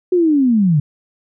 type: linear sweep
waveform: sine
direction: down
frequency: 370 to 138.59 Hz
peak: -10 dBFS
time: 0.12-0.8 s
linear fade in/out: 5 ms
effects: none